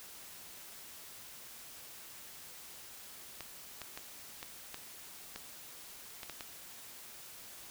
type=clicks; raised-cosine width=0.2 ms; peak=-25 dBFS; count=9; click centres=3.407 / 3.817 / 3.975 / 4.429 / 4.744 / 5.36 / 6.232 / 6.297 / 6.408 s; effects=white hiss -51 dBFS RMS until 7.7 s